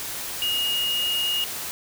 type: tone in noise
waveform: sine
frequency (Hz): 2862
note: F7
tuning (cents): +42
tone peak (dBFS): -22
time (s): 0.42-1.44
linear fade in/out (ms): 0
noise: white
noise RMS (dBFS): -32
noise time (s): 0-1.71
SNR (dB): +7
effects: none